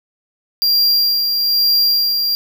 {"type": "tone with tremolo", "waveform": "square", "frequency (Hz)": 4762, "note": "D8", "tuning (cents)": 23, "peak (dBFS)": -11, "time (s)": [0.62, 2.35], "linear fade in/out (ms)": 0, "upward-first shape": "sine", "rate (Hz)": 1.1, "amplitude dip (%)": 40, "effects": ["7-bit"]}